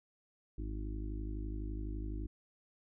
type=harmonic tone; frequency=51.91 Hz; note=G#1; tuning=in tune; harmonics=1 / 2 / 4 / 5 / 6 / 7; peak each=-38 / -46 / -53 / -51 / -47 / -54 dBFS; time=0.58-2.27 s; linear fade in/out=5 ms; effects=none